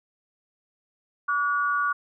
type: tone pair together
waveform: sine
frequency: 1149 / 1447.6 Hz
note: D6 / F#6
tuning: -38 / -38 cents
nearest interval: major third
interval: 400 cents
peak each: -24 / -25 dBFS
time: 1.28-1.93 s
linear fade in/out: 10 ms
effects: none